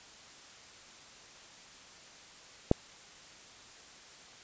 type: click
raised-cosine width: 2 ms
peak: -8 dBFS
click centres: 2.714 s
effects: white hiss -53 dBFS RMS until 4.43 s + resampled to 16000 Hz